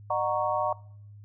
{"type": "chord", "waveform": "sine", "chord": "D# minor seventh", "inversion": "none", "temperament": "equal with one note detuned", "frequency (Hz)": [607, 740, 932.3, 1108.7], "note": ["D#5", "F#5", "A#5", "C#6"], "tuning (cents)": [-43, 0, 0, 0], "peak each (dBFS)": -30, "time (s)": [0.1, 0.73], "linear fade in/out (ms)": 5, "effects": ["noise-tail reverb RT60 0.6 s tail -22 dB re dry", "added 103 Hz sine -45 dBFS peak until 1.24 s"]}